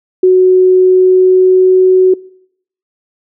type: tone with pitch glide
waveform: sine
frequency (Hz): 370 to 372.1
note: F#4 to F#4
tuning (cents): 0 to +10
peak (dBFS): -3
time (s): 0.23-2.14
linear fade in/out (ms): 5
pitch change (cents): +10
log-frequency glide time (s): 0.79-1.82
effects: noise-tail reverb RT60 0.7 s tail -24 dB re dry